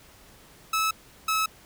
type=tone pair in turn; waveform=sawtooth; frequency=1300 / 1294.9 Hz; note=E6 / E6; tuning=-24 / -31 cents; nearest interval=unison; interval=7 cents; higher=first; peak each=-19 dBFS; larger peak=neither; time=0.73-0.91 / 1.28-1.46 s; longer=neither; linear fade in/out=5 ms; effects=pink hiss -53 dBFS RMS until 1.65 s